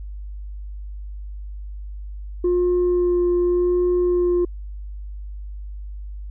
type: tone with vibrato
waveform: sine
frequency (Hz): 354.5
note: F4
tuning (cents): +26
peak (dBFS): -14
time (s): 2.44-4.45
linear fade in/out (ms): 5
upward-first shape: sine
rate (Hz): 0.87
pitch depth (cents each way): 11
effects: tanh soft clip ceiling -14 dBFS + added 50 Hz sine -30 dBFS peak until 6.3 s